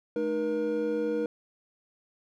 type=tone cluster; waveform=triangle; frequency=214.6 / 307.2 / 476.6 Hz; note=A3 / D#4 / A#4; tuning=-43 / -22 / +38 cents; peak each=-34 / -30 / -26 dBFS; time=0.16-1.26 s; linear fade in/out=2 ms; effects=none